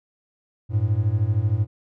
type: beating tone pair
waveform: triangle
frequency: 98 / 111 Hz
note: G2 / A2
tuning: 0 / +16 cents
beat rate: 13 Hz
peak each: -20 / -19 dBFS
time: 0.69-1.67 s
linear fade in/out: 50 ms
effects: none